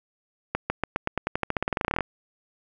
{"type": "accelerating click train", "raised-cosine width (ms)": 0.5, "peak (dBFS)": -9, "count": 23, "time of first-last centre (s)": [0.55, 2.007], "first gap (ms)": 150, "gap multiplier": 0.91, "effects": []}